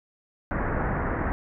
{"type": "low-pass noise", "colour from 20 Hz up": "pink", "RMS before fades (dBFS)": -27, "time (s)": [0.51, 1.32], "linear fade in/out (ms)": 0, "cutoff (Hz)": 1900, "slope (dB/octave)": 48, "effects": []}